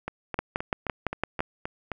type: two click trains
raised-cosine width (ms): 0.5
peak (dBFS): -16 / -10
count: 8 / 7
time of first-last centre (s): 0.08-1.917 / 0.39-1.405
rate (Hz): 3.81 / 5.91
effects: none